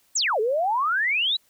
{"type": "exponential two-way sweep", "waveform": "sine", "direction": "down then up", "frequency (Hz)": [8510, 413.7, 4034], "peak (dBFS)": -20, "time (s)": [0.15, 1.37], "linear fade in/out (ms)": 10, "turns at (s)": 0.4, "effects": ["white hiss -63 dBFS RMS until 1.49 s"]}